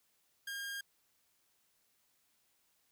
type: tone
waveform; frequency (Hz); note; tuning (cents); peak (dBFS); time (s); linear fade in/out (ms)
sawtooth; 1615; G#6; -49; -36; 0.47-0.81; 5
effects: white hiss -75 dBFS RMS until 2.91 s